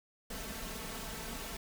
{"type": "noise with comb filter", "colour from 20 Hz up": "pink", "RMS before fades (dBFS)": -42, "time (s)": [0.3, 1.57], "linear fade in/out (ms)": 5, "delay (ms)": 4.5, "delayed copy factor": 0.75, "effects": []}